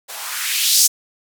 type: noise with band-pass filter sweep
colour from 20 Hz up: violet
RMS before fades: -18 dBFS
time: 0.08-0.88 s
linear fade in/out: 20 ms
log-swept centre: 590 to 6600 Hz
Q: 1.9
effects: none